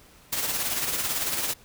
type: noise with tremolo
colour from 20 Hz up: white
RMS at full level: -26 dBFS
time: 0.32-1.54 s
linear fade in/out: 10 ms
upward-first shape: sine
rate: 18 Hz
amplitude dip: 45%
effects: pink hiss -54 dBFS RMS until 1.64 s